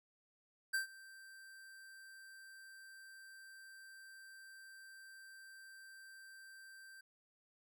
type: tone with ADSR envelope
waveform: square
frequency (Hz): 1566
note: G6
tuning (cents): -2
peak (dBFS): -33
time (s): 0.73-7.01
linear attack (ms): 15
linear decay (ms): 120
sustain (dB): -22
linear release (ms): 5
effects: none